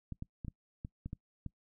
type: clicks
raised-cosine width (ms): 5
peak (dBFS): -28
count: 8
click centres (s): 0.123 / 0.224 / 0.448 / 0.482 / 0.849 / 1.06 / 1.131 / 1.463
effects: noise-tail reverb RT60 0.1 s tail -23 dB re dry